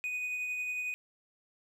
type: tone with tremolo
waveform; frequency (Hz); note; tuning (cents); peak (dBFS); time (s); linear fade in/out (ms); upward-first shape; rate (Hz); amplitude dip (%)
triangle; 2487; D#7; -1; -30; 0.04-0.94; 0; triangle; 11; 30
effects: none